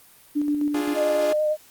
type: tone with tremolo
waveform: sine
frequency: 293.7 Hz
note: D4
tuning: in tune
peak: -19 dBFS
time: 0.35-0.95 s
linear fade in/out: 20 ms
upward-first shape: square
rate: 7.6 Hz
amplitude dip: 35%
type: chord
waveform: sawtooth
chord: D diminished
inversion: none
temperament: equal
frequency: 293.7 / 349.2 / 415.3 Hz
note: D4 / F4 / Ab4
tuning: 0 / 0 / 0 cents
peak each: -27 dBFS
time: 0.74-1.33 s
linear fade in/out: 5 ms
type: tone with vibrato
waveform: sine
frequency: 610 Hz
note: D#5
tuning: 34 cents flat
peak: -19 dBFS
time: 0.94-1.57 s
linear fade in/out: 50 ms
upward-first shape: sine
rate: 8.8 Hz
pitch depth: 16 cents each way
effects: white hiss -52 dBFS RMS until 1.7 s + Opus 32 kbps